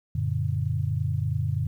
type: chord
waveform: sine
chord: Gb augmented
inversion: none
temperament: just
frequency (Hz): 92.5 / 115.62 / 144.53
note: Gb2 / Bb2 / D3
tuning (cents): 0 / -14 / -27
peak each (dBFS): -28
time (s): 0.15-1.67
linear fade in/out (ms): 5
effects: 10-bit